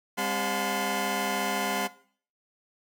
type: tone cluster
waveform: 20% pulse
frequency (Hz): 200.9 / 263.3 / 716 / 866 / 1023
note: G3 / C4 / F5 / A5 / C6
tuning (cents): +43 / +11 / +43 / -28 / -39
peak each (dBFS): -29 / -31 / -27 / -31 / -27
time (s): 0.17-1.88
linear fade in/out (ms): 20
effects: noise-tail reverb RT60 0.5 s tail -18 dB re dry